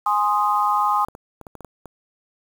sine chord, Ab major, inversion none, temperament equal, 830.6 / 1046.5 / 1244.5 Hz, Ab5 / C6 / Eb6, 0 / 0 / 0 cents, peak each -21 dBFS, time 0.06-1.05 s, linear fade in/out 5 ms
clicks, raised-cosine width 1 ms, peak -24 dBFS, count 8, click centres 1.085 / 1.151 / 1.413 / 1.468 / 1.553 / 1.607 / 1.647 / 1.857 s
effects 7-bit

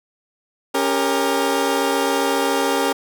20% pulse chord, G diminished, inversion second, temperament equal with one note detuned, 277.2 / 398.6 / 466.2 Hz, Db4 / G4 / Bb4, 0 / +29 / 0 cents, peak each -17 dBFS, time 0.74-2.93 s, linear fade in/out 10 ms, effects none

